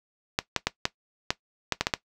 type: clicks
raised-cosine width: 0.2 ms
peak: -5 dBFS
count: 9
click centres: 0.389 / 0.563 / 0.67 / 0.854 / 1.305 / 1.723 / 1.81 / 1.869 / 1.938 s
effects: noise-tail reverb RT60 0.1 s tail -17 dB re dry